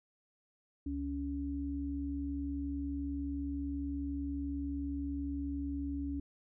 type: tone pair together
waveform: sine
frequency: 70.35 / 281.4 Hz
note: C#2 / C#4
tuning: +26 / +26 cents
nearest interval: 2 octaves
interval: 2400 cents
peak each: -39 / -36 dBFS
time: 0.86-6.2 s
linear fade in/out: 5 ms
effects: none